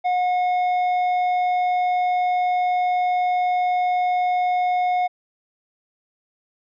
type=tone with tanh clipping; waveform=sine; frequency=724 Hz; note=F#5; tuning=38 cents flat; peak=-19 dBFS; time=0.04-5.08 s; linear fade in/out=20 ms; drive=7 dB; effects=none